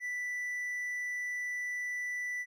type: tone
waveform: triangle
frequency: 1975.5 Hz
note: B6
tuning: in tune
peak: -32 dBFS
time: 0-2.46 s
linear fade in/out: 50 ms
effects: none